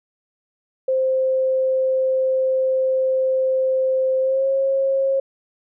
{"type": "tone with pitch glide", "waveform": "sine", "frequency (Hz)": [523, 540.2], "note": ["C5", "C#5"], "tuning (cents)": [-1, -45], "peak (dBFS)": -16, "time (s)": [0.88, 5.2], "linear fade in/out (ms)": 5, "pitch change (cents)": 56, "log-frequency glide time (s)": [4.21, 4.47], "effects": []}